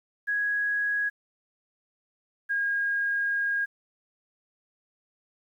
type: tone pair in turn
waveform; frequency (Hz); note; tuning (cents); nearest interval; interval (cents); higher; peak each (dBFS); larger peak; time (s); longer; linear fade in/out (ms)
sine; 1661.2 / 1628.9; G#6 / G#6; 0 / -34; unison; 34; first; -24; neither; 0.27-1.1 / 2.49-3.66; second; 20
effects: 10-bit